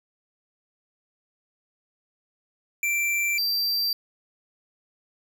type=tone pair in turn; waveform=square; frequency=2349 / 4698 Hz; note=D7 / D8; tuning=0 / 0 cents; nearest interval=octave; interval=1200 cents; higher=second; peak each=-23 dBFS; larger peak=neither; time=2.83-3.38 / 3.38-3.93 s; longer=neither; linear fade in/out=2 ms; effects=none